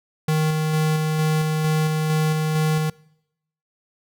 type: tone with tremolo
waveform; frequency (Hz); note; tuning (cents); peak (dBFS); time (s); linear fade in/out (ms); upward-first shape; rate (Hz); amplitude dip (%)
square; 155.8; D#3; +3; -18; 0.28-2.9; 5; square; 2.2; 25
effects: noise-tail reverb RT60 0.8 s tail -24 dB re dry